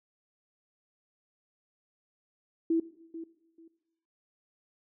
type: tone with echo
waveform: sine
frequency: 328.9 Hz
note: E4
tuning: 4 cents flat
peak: -23 dBFS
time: 2.7-2.8 s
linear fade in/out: 5 ms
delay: 440 ms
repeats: 2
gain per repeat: -14 dB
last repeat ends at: 3.68 s
effects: noise-tail reverb RT60 1.0 s tail -18 dB re dry